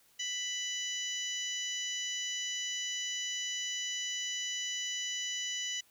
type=harmonic tone; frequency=990 Hz; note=B5; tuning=4 cents sharp; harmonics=2 / 3 / 4 / 5 / 6 / 7; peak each=-42 / -37 / -46 / -51 / -40 / -44 dBFS; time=0.19-5.81 s; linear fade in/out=10 ms; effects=white hiss -66 dBFS RMS until 5.9 s